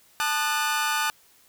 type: chord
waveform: sawtooth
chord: D# diminished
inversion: second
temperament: equal with one note detuned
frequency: 880 / 1216.8 / 1480 Hz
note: A5 / D#6 / F#6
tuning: 0 / -39 / 0 cents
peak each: -24 dBFS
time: 0.2-1.1 s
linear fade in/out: 0 ms
effects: white hiss -58 dBFS RMS until 1.48 s